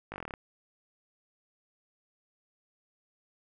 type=slowing click train; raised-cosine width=0.5 ms; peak=-23 dBFS; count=10; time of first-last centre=0.12-0.338 s; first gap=19 ms; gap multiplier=1.06; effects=none